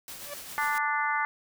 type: noise with tremolo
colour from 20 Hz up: white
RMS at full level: -40 dBFS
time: 0.08-0.78 s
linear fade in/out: 0 ms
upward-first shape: triangle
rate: 7.5 Hz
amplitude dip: 45%
type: tone with exponential growth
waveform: sawtooth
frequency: 578 Hz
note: D5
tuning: 28 cents flat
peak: -30 dBFS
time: 0.18-0.34 s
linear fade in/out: 5 ms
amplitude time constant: 34 ms
type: harmonic tone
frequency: 293.7 Hz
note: D4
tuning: in tune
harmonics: 3 / 4 / 5 / 6 / 7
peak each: -30 / -31 / -32 / -33 / -33 dBFS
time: 0.58-1.25 s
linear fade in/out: 0 ms
effects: none